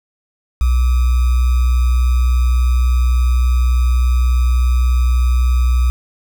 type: tone with sample-and-hold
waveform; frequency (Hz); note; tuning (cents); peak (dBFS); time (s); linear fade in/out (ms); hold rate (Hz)
sine; 61.74; B1; 0; -10; 0.61-5.9; 0; 1225
effects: none